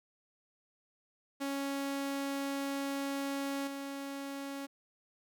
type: tone with level steps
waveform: sawtooth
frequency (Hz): 277.2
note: C#4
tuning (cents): 0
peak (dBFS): -30 / -35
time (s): 1.4-4.67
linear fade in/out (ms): 20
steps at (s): 3.67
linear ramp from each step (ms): 5
effects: none